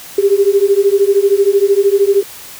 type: beating tone pair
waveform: sine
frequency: 392.1 / 405.1 Hz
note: G4 / G#4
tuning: 0 / -43 cents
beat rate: 13 Hz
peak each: -11 dBFS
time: 0.18-2.23 s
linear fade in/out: 5 ms
effects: white hiss -33 dBFS RMS until 2.59 s